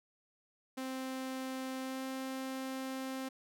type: tone with pitch glide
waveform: sawtooth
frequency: 261.6 to 263.7 Hz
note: C4 to C4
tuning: 0 to +14 cents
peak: -34 dBFS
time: 0.77-3.29 s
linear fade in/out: 10 ms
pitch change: +14 cents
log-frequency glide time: 1.8-2.04 s
effects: none